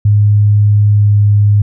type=tone with pitch glide; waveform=sine; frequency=103.83 to 103.17 Hz; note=G#2 to G#2; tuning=0 to -11 cents; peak=-5 dBFS; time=0.05-1.62 s; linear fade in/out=5 ms; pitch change=-11 cents; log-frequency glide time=0.91-1.14 s; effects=none